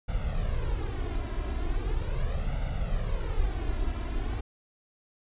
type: noise with flanger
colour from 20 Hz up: brown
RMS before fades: -29 dBFS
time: 0.08-4.41 s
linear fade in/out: 10 ms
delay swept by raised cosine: 1.4 to 3 ms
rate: 0.39 Hz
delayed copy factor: +0.7
effects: resampled to 8000 Hz